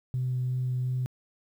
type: tone with vibrato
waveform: sine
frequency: 126.9 Hz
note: B2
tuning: 47 cents sharp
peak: -25 dBFS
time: 0.14-1.06 s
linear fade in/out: 0 ms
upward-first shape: sine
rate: 2.8 Hz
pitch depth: 9 cents each way
effects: tanh soft clip ceiling -22 dBFS + 10-bit